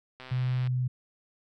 click train, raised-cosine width 0.3 ms, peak -28 dBFS, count 62, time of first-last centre 0.2-0.673 s, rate 129 Hz
sine tone, 126.3 Hz, B2, 39 cents sharp, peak -25 dBFS, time 0.31-0.88 s, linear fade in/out 10 ms
effects none

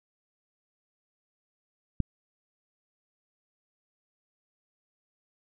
click, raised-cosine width 5 ms, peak -13 dBFS, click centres 2.003 s, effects none

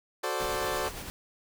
20% pulse chord, D dominant seventh, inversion first, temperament equal, 370 / 440 / 523.3 / 587.3 Hz, F#4 / A4 / C5 / D5, 0 / 0 / 0 / 0 cents, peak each -30 dBFS, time 0.23-0.89 s, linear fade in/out 10 ms
pink noise with tremolo, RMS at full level -38 dBFS, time 0.4-1.1 s, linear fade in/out 0 ms, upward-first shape sine, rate 8.9 Hz, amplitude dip 40%
effects none

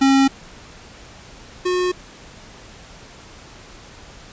square tone pair in turn, 270.9 / 362.4 Hz, C#4 / F#4, -40 / -36 cents, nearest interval perfect fourth, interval 504 cents, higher second, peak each -12 / -18 dBFS, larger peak first, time 0.01-0.28 / 1.65-1.92 s, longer neither, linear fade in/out 10 ms, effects pink hiss -42 dBFS RMS until 4.32 s + resampled to 16000 Hz

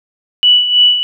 sine tone with tremolo, 2956 Hz, F#7, 2 cents flat, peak -4 dBFS, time 0.43-1.03 s, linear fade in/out 0 ms, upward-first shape sine, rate 3.1 Hz, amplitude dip 65%, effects none

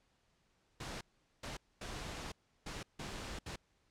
pink noise bursts at uneven times, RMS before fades -44 dBFS, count 6, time 0.8-1.01 / 1.43-1.57 / 1.81-2.32 / 2.66-2.83 / 2.99-3.39 / 3.46-3.56 s, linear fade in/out 5 ms, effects pink hiss -75 dBFS RMS until 3.9 s + low-pass 7000 Hz 12 dB/octave

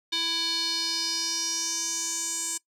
square tone with band-pass filter sweep, 331.5 Hz, E4, 10 cents sharp, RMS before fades -29 dBFS, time 0.12-2.58 s, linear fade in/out 10 ms, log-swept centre 3800 to 7700 Hz, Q 4.9, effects noise-tail reverb RT60 0.1 s tail -20 dB re dry

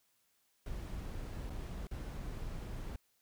brown noise with dropouts, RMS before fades -42 dBFS, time 0.66-2.96 s, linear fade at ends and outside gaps 2 ms, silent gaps 1.497-1.503 / 1.871-1.911 s, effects white hiss -75 dBFS RMS until 3.21 s

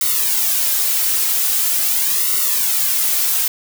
blue noise with flanger, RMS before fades -17 dBFS, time 0.01-3.48 s, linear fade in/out 2 ms, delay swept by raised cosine 1.2 to 3.5 ms, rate 0.43 Hz, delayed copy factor -0.95, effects none

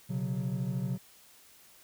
triangle chord, B suspended second, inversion none, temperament equal with one note detuned, 125.34 / 138.59 / 185 Hz, B2 / C#3 / F#3, +26 / 0 / 0 cents, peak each -32 dBFS, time 0.09-0.98 s, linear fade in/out 20 ms, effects tanh soft clip ceiling -22 dBFS + white hiss -58 dBFS RMS until 1.83 s

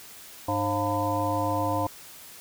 harmonic tone with a mistuned harmonic, 100.4 Hz, G2, 42 cents sharp, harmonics 1 / 3 / 5 / 7 / 9 / 10, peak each -31 / -31 / -31 / -31 / -31 / -31 dBFS, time 0.48-1.87 s, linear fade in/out 5 ms, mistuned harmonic 5, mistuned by +110 cents, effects white hiss -46 dBFS RMS until 2.4 s

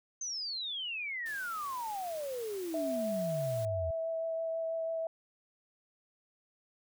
sine exponential sweep, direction down, 6320 to 79.7 Hz, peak -35 dBFS, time 0.21-3.91 s, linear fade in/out 5 ms
white noise, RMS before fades -50 dBFS, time 1.26-3.65 s, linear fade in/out 0 ms
sine tone with vibrato, 654 Hz, E5, 14 cents flat, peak -32 dBFS, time 2.74-5.07 s, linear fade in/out 2 ms, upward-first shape triangle, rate 6.1 Hz, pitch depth 12 cents each way
effects none

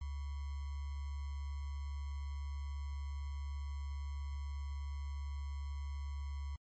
sine tone with sample-and-hold, 70.6 Hz, C#2, 32 cents sharp, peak -38 dBFS, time 0.01-6.56 s, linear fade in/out 5 ms, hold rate 1050 Hz, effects MP3 32 kbps

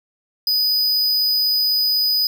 square tone, 4978 Hz, D#8, in tune, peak -16 dBFS, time 0.47-2.27 s, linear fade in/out 2 ms, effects none

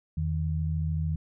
sine tone pair together, 83.01 / 156.7 Hz, E2 / D#3, +13 / +13 cents, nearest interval major seventh, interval 1100 cents, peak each -28 / -29 dBFS, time 0.17-1.16 s, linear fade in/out 5 ms, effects none

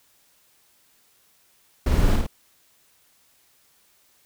brown noise with echo, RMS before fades -19 dBFS, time 1.86-2.16 s, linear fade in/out 5 ms, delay 53 ms, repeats 2, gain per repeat -3 dB, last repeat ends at 2.266 s, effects white hiss -61 dBFS RMS until 4.25 s

